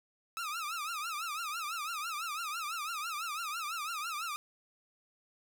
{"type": "tone with vibrato", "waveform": "sawtooth", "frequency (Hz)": 1279, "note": "D#6", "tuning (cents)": 47, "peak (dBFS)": -32, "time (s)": [0.37, 4.36], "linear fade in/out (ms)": 0, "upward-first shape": "triangle", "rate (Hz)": 6, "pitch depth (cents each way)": 180, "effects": []}